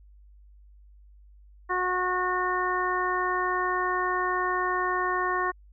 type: harmonic tone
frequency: 364.7 Hz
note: F#4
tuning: 25 cents flat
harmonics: 1 / 2 / 3 / 4 / 5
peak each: -31 / -33 / -27 / -35 / -31 dBFS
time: 1.69-5.52 s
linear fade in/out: 20 ms
effects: added 50 Hz sine -50 dBFS peak until 5.72 s